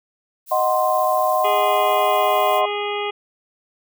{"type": "noise", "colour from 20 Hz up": "violet", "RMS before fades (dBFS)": -34, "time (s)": [0.46, 2.62], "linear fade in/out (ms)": 50}
{"type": "chord", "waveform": "sine", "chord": "C diminished", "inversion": "first", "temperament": "equal", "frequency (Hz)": [622.3, 740, 1046.5], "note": ["Eb5", "Gb5", "C6"], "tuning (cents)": [0, 0, 0], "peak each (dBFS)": -20, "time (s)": [0.51, 2.66], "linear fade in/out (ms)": 10}
{"type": "harmonic tone", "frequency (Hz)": 411.7, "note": "G#4", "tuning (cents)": -15, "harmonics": [1, 2, 3, 5, 6, 7, 8], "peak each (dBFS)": [-25, -28, -30, -32, -33, -33, -34], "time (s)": [1.44, 3.11], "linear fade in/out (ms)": 10}
{"effects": []}